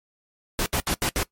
pink noise bursts at uneven times, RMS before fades -24 dBFS, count 5, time 0.59-0.66 / 0.73-0.8 / 0.87-0.94 / 1.02-1.09 / 1.16-1.23 s, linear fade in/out 0 ms, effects noise-tail reverb RT60 0.1 s tail -20 dB re dry + MP3 64 kbps

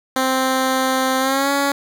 10% pulse tone with pitch glide, 261.6 to 280.4 Hz, C4 to C#4, 0 to +20 cents, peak -8 dBFS, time 0.16-1.72 s, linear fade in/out 2 ms, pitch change +120 cents, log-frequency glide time 1.19-1.51 s, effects none

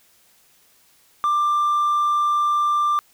triangle tone, 1185 Hz, D6, 15 cents sharp, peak -14 dBFS, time 1.24-2.99 s, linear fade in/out 0 ms, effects tanh soft clip ceiling -11 dBFS + white hiss -57 dBFS RMS until 3.13 s

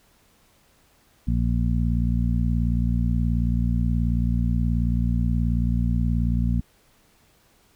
harmonic tone, 58.6 Hz, A#1, 10 cents sharp, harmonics 1 / 2 / 3 / 4, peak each -22 / -25 / -27 / -28 dBFS, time 1.27-6.61 s, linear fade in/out 10 ms, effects pink hiss -60 dBFS RMS until 7.75 s

